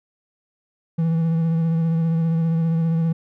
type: tone with vibrato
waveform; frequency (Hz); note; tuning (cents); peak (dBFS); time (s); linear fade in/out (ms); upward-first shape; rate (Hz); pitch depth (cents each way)
triangle; 164.1; E3; -8; -15; 0.98-3.13; 10; sine; 15; 25
effects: none